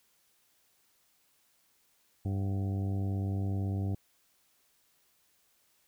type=harmonic tone with a mistuned harmonic; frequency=98 Hz; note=G2; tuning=in tune; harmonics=1 / 2 / 3 / 4 / 5 / 6 / 7 / 8; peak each=-30 / -38 / -41 / -47 / -52 / -55 / -52 / -53 dBFS; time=2.25-3.95 s; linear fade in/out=5 ms; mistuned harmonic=8; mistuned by=-63 cents; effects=white hiss -70 dBFS RMS until 5.87 s